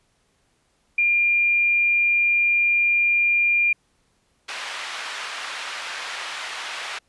sine tone, 2400 Hz, D7, 37 cents sharp, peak -16 dBFS, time 0.98-3.73 s, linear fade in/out 5 ms
white band-pass noise, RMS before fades -32 dBFS, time 4.48-6.99 s, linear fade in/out 10 ms, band 910 to 2800 Hz, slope 12 dB/octave
effects pink hiss -66 dBFS RMS until 7.08 s + resampled to 24000 Hz

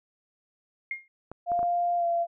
sine tone with exponential decay, 2129 Hz, C7, 30 cents sharp, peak -26 dBFS, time 0.91-1.08 s, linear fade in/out 2 ms, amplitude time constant 36 ms
clicks, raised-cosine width 1 ms, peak -25 dBFS, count 4, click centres 1.316 / 1.518 / 1.592 / 1.63 s
sine tone with pitch glide, 698.5 to 684.1 Hz, F5 to F5, 0 to -36 cents, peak -23 dBFS, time 1.46-2.27 s, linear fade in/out 50 ms, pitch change -36 cents, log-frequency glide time 1.97-2.05 s
effects none

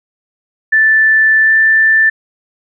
sine tone with pitch glide, 1760 to 1770.2 Hz, A6 to A6, 0 to +10 cents, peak -6 dBFS, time 0.72-2.1 s, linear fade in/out 10 ms, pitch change +10 cents, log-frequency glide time 1.42-1.52 s, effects none

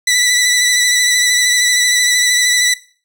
15% pulse tone with vibrato, 1975.5 Hz, B6, in tune, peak -4 dBFS, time 0.07-2.74 s, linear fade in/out 5 ms, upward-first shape sine, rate 13 Hz, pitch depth 25 cents each way, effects noise-tail reverb RT60 0.4 s tail -18 dB re dry

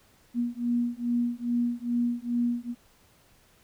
sine beating tone pair, 238.4 / 240.8 Hz, A#3 / B3, +39 / -44 cents, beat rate 2.4 Hz, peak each -28 dBFS, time 0.34-2.75 s, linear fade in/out 50 ms, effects pink hiss -61 dBFS RMS until 3.63 s

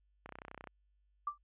click train, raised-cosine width 0.5 ms, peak -31 dBFS, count 14, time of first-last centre 0.26-0.673 s, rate 31.5 Hz
sine tone with exponential decay, 1174.7 Hz, D6, in tune, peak -30 dBFS, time 1.27-1.38 s, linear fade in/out 5 ms, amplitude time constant 23 ms
effects added 50 Hz sine -70 dBFS peak until 1.43 s + resampled to 8000 Hz

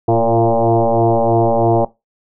sine tone with frequency modulation, 116.54 Hz, A#2, in tune, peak -10 dBFS, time 0.08-1.85 s, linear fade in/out 5 ms, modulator 115 Hz, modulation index 6.2, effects noise-tail reverb RT60 0.2 s tail -18 dB re dry

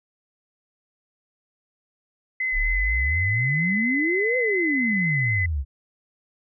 sine tone with vibrato, 2033 Hz, B6, 50 cents sharp, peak -22 dBFS, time 2.4-5.46 s, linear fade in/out 5 ms, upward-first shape sine, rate 4.2 Hz, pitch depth 12 cents each way
sine exponential two-way sweep, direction up then down, 31.71 to 515 to 63.8 Hz, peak -22 dBFS, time 2.52-5.65 s, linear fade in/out 50 ms, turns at 4.37 s
effects none

